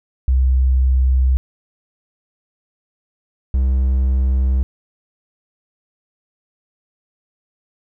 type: tone pair in turn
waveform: sine / triangle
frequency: 64.6 / 65.12 Hz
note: C2 / C2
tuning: -21 / -8 cents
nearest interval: unison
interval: 13 cents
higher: second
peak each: -11 dBFS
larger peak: neither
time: 0.28-1.37 / 3.54-4.63 s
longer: neither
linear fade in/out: 0 ms
effects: none